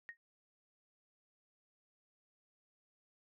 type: tone with exponential decay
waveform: sine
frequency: 1863 Hz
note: A#6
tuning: 2 cents flat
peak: -40 dBFS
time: 0.09-0.17 s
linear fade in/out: 0 ms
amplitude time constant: 17 ms
effects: none